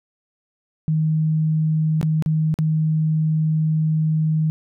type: tone with dropouts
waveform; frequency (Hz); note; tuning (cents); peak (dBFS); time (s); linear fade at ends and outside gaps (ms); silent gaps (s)
sine; 156.8; D#3; +14; -16; 0.88-4.5; 0; 2.013-2.029 / 2.224-2.261 / 2.541-2.588
effects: none